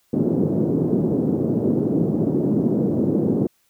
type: band-pass noise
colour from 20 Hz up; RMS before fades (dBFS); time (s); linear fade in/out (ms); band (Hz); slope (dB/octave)
white; -20; 0.13-3.47; 5; 140 to 370; 24
effects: white hiss -64 dBFS RMS until 3.69 s